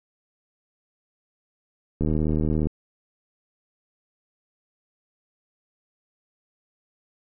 click train, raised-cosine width 3 ms, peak -12 dBFS, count 52, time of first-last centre 2.01-2.67 s, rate 77.3 Hz, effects none

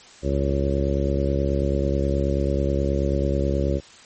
harmonic tone, 69.3 Hz, C#2, in tune, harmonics 1 / 2 / 3 / 4 / 5 / 6 / 7 / 8, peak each -23 / -27 / -29 / -31 / -28 / -31 / -32 / -28 dBFS, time 0.22-3.81 s, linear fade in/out 50 ms, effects white hiss -47 dBFS RMS until 4.05 s + MP3 32 kbps

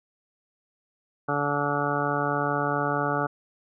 harmonic tone, 144.4 Hz, D3, 29 cents flat, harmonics 1 / 2 / 3 / 4 / 5 / 6 / 8 / 9 / 10, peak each -32 / -32 / -32 / -32 / -32 / -32 / -32 / -32 / -32 dBFS, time 1.28-3.27 s, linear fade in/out 10 ms, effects none

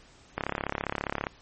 click train, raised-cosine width 0.5 ms, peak -13 dBFS, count 32, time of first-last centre 0.38-1.268 s, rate 34.9 Hz, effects pink hiss -56 dBFS RMS until 1.41 s + MP3 32 kbps

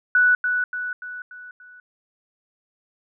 sine tone with echo, 1480 Hz, F#6, in tune, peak -13 dBFS, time 0.15-0.35 s, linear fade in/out 2 ms, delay 290 ms, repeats 5, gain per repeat -6 dB, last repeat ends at 1.8 s, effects none

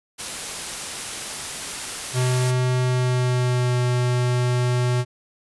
white noise, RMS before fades -30 dBFS, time 0.18-2.52 s, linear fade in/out 20 ms
square tone with pitch glide, 126.5 to 123.83 Hz, B2 to B2, +42 to +5 cents, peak -19 dBFS, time 2.13-5.05 s, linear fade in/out 50 ms, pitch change -37 cents, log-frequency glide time 2.82-3.78 s
effects resampled to 24000 Hz

